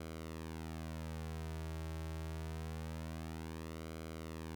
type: tone with flanger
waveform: sawtooth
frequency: 80 Hz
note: D#2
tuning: 49 cents sharp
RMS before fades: -44 dBFS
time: 0-4.55 s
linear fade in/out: 5 ms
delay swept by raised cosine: 1.1 to 4.1 ms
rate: 0.25 Hz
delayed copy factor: -0.55
effects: none